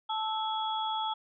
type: tone cluster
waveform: sine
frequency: 876 / 1312 / 3350 Hz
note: A5 / E6 / G#7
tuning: -8 / -9 / +14 cents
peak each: -31 / -38 / -36 dBFS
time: 0.09-1.14 s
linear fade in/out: 10 ms
effects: none